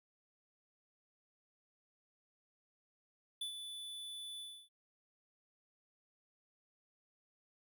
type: tone with ADSR envelope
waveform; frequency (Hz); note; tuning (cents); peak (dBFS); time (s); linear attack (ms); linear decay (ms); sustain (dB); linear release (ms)
square; 3480; A7; -20; -38; 3.41-4.69; 6; 100; -7; 290
effects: none